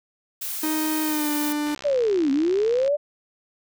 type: noise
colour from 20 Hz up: blue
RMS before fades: -30 dBFS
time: 0.41-1.53 s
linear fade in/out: 10 ms
type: tone with pitch glide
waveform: 45% pulse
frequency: 311.1 to 296.7 Hz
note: D#4 to D4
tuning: 0 to +18 cents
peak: -23 dBFS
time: 0.63-1.75 s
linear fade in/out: 5 ms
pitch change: -82 cents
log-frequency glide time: 1.03-1.31 s
type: click train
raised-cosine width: 0.2 ms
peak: -20 dBFS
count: 80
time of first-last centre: 1.67-2.878 s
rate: 65.4 Hz
type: linear two-way sweep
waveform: sine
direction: down then up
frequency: 600 to 263.9 to 600 Hz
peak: -18 dBFS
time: 1.84-2.97 s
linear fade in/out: 20 ms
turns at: 2.31 s
effects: none